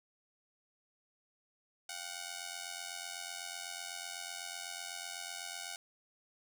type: ring-modulated tone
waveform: 5% pulse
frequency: 740 Hz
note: F#5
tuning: in tune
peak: -27 dBFS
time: 1.89-5.76 s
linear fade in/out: 2 ms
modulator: 44 Hz
effects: none